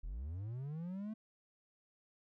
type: linear sweep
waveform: triangle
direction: up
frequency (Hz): 34.72 to 222.2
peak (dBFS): -38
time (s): 0.03-1.14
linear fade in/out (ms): 10
effects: none